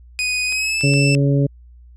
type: tone with pitch glide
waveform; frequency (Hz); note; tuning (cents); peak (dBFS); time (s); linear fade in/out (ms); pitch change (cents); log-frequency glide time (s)
sawtooth; 2489 to 2652; D#7 to E7; 0 to +10; -15; 0.19-1.15; 0; +110; 0.46-0.84
type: clicks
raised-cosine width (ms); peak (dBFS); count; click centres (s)
0.2; -18; 3; 0.524 / 0.81 / 0.937
type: harmonic tone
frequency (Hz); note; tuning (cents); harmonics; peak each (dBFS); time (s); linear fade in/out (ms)
140.3; C#3; +21; 1 / 2 / 3 / 4; -14 / -20 / -24 / -26; 0.83-1.47; 10
effects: added 60 Hz sine -41 dBFS peak until 1.96 s + resampled to 22050 Hz